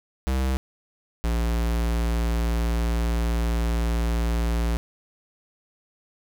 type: tone pair in turn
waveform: square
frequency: 65.41 / 57.69 Hz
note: C2 / A#1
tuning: 0 / -17 cents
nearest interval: major second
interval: 217 cents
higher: first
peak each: -22 dBFS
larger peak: neither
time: 0.27-0.57 / 1.24-4.77 s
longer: second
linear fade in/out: 0 ms
effects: none